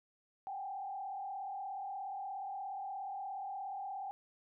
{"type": "tone with frequency modulation", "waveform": "sine", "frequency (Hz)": 784, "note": "G5", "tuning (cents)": 0, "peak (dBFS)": -39, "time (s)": [0.47, 4.11], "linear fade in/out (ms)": 0, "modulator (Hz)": 36.9, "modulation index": 1, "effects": []}